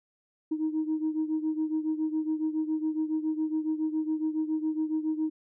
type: beating tone pair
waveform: sine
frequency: 311.1 / 318.3 Hz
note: D#4 / D#4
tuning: 0 / +39 cents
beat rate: 7.2 Hz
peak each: -27 / -31 dBFS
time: 0.51-5.3 s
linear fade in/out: 10 ms
effects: tanh soft clip ceiling -21 dBFS